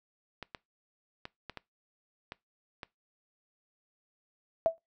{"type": "clicks", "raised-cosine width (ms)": 0.3, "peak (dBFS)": -24, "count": 7, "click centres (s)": [0.427, 0.548, 1.254, 1.497, 1.573, 2.321, 2.832]}
{"type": "tone with exponential decay", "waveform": "sine", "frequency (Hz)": 658, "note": "E5", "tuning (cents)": -3, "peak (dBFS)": -18, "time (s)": [4.66, 4.78], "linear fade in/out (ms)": 0, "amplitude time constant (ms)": 25}
{"effects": ["noise-tail reverb RT60 0.2 s tail -22 dB re dry"]}